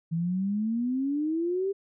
sine exponential sweep, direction up, 161.4 to 400.6 Hz, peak -25 dBFS, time 0.11-1.73 s, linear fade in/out 20 ms, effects none

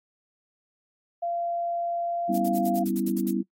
sine tone with pitch glide, 688 to 693.2 Hz, F5 to F5, -26 to -13 cents, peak -26 dBFS, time 1.22-2.84 s, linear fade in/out 10 ms, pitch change +13 cents, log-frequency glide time 2.05-2.59 s
sine chord, C# half-diminished seventh, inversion second, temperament equal with one note detuned, 195.32 / 246.9 / 277.2 / 329.6 Hz, G3 / B3 / C#4 / E4, -6 / 0 / 0 / 0 cents, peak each -28 / -29 / -33 / -28 dBFS, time 2.28-3.43 s, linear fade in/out 20 ms
violet noise bursts, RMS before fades -35 dBFS, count 10, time 2.34-3.309 s, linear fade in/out 5 ms, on 42 ms, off 61 ms
effects noise-tail reverb RT60 0.1 s tail -20 dB re dry + AAC 48 kbps

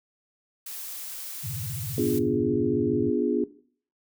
blue noise, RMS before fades -37 dBFS, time 0.66-2.19 s, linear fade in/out 5 ms
sine tone with vibrato, 120.3 Hz, B2, 45 cents flat, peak -31 dBFS, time 1.43-3.11 s, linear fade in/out 20 ms, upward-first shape square, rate 15 Hz, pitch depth 280 cents each way
sine chord, B diminished seventh, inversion none, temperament equal, 246.9 / 293.7 / 349.2 / 415.3 Hz, B3 / D4 / F4 / Ab4, 0 / 0 / 0 / 0 cents, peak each -27 dBFS, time 1.98-3.44 s, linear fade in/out 2 ms
effects noise-tail reverb RT60 0.5 s tail -17 dB re dry

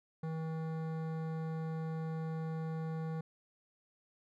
sine tone with hard clipping, 160.4 Hz, E3, 47 cents flat, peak -38 dBFS, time 0.23-3.21 s, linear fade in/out 5 ms, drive 15 dB, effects none

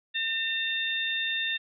harmonic tone, 905 Hz, A5, 48 cents sharp, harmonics 2 / 3 / 4, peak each -31 / -33 / -30 dBFS, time 0.14-1.58 s, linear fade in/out 20 ms, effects none

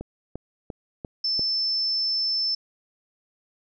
click train, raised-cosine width 2 ms, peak -20 dBFS, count 5, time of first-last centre 0.01-1.394 s, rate 2.89 Hz
sine tone, 5290 Hz, E8, 5 cents sharp, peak -22 dBFS, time 1.24-2.55 s, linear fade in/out 5 ms
effects none

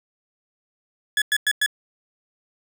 30% pulse tone bursts, 1700 Hz, G#6, 40 cents sharp, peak -15 dBFS, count 4, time 1.17-1.662 s, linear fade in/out 2 ms, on 48 ms, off 100 ms, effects none

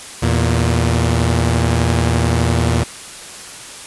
sawtooth tone pair together, 81.73 / 116.8 Hz, E2 / A#2, -14 / +4 cents, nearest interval tritone, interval 618 cents, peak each -12 dBFS, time 0.22-2.84 s, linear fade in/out 10 ms, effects white hiss -33 dBFS RMS until 3.86 s + resampled to 24000 Hz

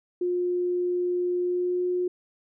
sine tone with pitch glide, 356.4 to 359.7 Hz, F4 to F#4, +35 to -49 cents, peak -23 dBFS, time 0.21-2.08 s, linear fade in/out 5 ms, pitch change +16 cents, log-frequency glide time 1.41-1.86 s, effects none

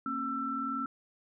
sine tone cluster, 230.6 / 271.5 / 1335 Hz, A#3 / C#4 / E6, -19 / -36 / +22 cents, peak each -40 / -37 / -33 dBFS, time 0.06-0.86 s, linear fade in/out 2 ms, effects none

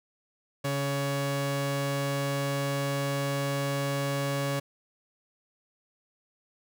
sawtooth tone pair together, 140 / 280 Hz, C#3 / C#4, +18 / +18 cents, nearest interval octave, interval 1200 cents, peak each -25 dBFS, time 0.64-4.6 s, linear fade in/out 10 ms, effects none

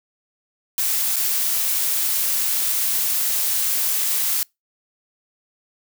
blue noise with dropouts, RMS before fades -21 dBFS, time 0.78-4.43 s, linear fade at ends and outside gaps 1 ms, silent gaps 1.16-1.165 s, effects noise-tail reverb RT60 0.2 s tail -26 dB re dry

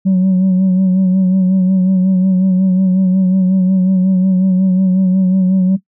sine tone with vibrato, 187 Hz, F#3, 19 cents sharp, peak -6 dBFS, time 0.05-5.77 s, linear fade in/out 20 ms, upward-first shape sine, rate 5.5 Hz, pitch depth 39 cents each way, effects noise-tail reverb RT60 0.1 s tail -17 dB re dry + tanh soft clip ceiling -7 dBFS

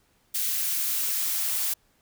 blue noise with high-pass filter sweep, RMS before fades -27 dBFS, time 0.34-1.74 s, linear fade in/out 10 ms, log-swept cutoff 1900 to 550 Hz, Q 0.8, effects pink hiss -66 dBFS RMS until 2.01 s

